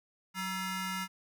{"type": "ring-modulated tone", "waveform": "20% pulse", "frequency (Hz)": 762, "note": "G5", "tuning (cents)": -49, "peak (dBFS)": -26, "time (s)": [0.34, 1.08], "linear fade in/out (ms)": 50, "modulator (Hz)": 576, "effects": []}